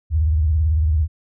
sine tone with vibrato, 77.78 Hz, D#2, in tune, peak -14 dBFS, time 0.1-1.08 s, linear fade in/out 50 ms, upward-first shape triangle, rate 18 Hz, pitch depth 200 cents each way, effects none

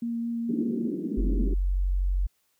sine tone with vibrato, 233.1 Hz, A#3, in tune, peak -27 dBFS, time 0.02-0.88 s, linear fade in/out 5 ms, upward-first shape sine, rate 4.6 Hz, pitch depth 9 cents each way
white band-pass noise, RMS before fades -31 dBFS, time 0.49-1.54 s, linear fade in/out 5 ms, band 180 to 360 Hz, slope 48 dB/octave
sine tone, 46.14 Hz, F#1, 4 cents flat, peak -22 dBFS, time 1.17-2.27 s, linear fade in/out 10 ms
effects white hiss -71 dBFS RMS until 2.59 s

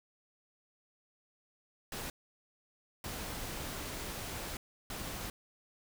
pink noise bursts at uneven times, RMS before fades -41 dBFS, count 3, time 1.92-2.1 / 3.04-4.57 / 4.9-5.3 s, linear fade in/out 2 ms, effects none

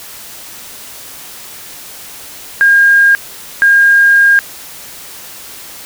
sine tone bursts at uneven times, 1616 Hz, G#6, 48 cents flat, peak -4 dBFS, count 2, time 2.61-3.15 / 3.62-4.39 s, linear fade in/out 0 ms, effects white hiss -31 dBFS RMS until 5.85 s

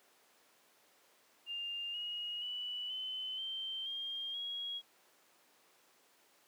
sine tone with pitch steps, 2804 / 2881 / 2960 / 3042 / 3126 / 3212 / 3300 Hz, F7 / F#7 / F#7 / F#7 / G7 / G7 / G#7, +6 / -47 / 0 / +47 / -6 / +41 / -12 cents, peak -38 dBFS, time 1.46-4.82 s, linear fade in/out 50 ms, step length 480 ms, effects pink hiss -67 dBFS RMS until 6.47 s + high-pass 400 Hz 12 dB/octave

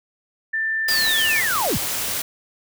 sine tone, 1779 Hz, A6, 19 cents sharp, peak -20 dBFS, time 0.53-1.41 s, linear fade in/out 10 ms
white noise, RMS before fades -25 dBFS, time 0.88-2.22 s, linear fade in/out 5 ms
sine linear sweep, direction down, 4978 to 33.75 Hz, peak -20 dBFS, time 0.88-1.78 s, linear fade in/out 10 ms
effects none

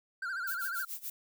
triangle tone with vibrato, 1476 Hz, F#6, 5 cents flat, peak -32 dBFS, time 0.22-0.85 s, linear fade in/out 5 ms, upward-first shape sine, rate 14 Hz, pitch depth 130 cents each way
violet noise with tremolo, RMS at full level -38 dBFS, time 0.47-1.1 s, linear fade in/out 5 ms, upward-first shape sine, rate 7 Hz, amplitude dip 90%
effects none

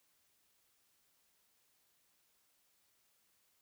silence, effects white hiss -75 dBFS RMS until 3.61 s

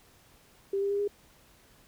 sine tone with pitch steps, 394.3 / 398.9 / 403.5 / 408.2 Hz, G4 / G4 / G#4 / G#4, +10 / +30 / -50 / -30 cents, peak -26 dBFS, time 0.73-1.078 s, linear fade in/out 5 ms, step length 87 ms, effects pink hiss -60 dBFS RMS until 1.87 s

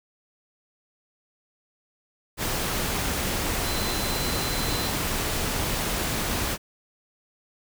sine tone in noise, 4058 Hz, B7, 46 cents sharp, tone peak -34 dBFS, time 3.64-4.92 s, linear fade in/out 50 ms, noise pink, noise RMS -27 dBFS, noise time 2.37-6.58 s, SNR -10 dB, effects none

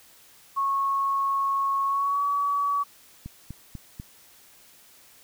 sine tone with pitch glide, 1099 to 1137.1 Hz, C#6 to C#6, -15 to +44 cents, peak -22 dBFS, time 0.56-2.84 s, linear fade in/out 20 ms, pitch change +59 cents, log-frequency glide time 1.86-2.23 s
click train, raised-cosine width 5 ms, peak -24 dBFS, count 4, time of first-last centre 3.26-3.999 s, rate 4.06 Hz
effects white hiss -54 dBFS RMS until 5.23 s

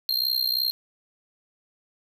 square tone with amplitude modulation, 4197 Hz, C8, 5 cents sharp, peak -19 dBFS, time 0.09-0.71 s, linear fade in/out 0 ms, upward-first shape sine, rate 62.9 Hz, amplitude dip 90%, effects none

